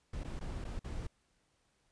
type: noise with dropouts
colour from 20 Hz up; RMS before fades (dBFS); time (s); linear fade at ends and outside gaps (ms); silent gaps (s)
brown; -40; 0.13-1.07; 5; 0.236-0.245 / 0.394-0.409 / 0.643-0.649 / 0.794-0.843
effects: pink hiss -75 dBFS RMS until 1.91 s + resampled to 22050 Hz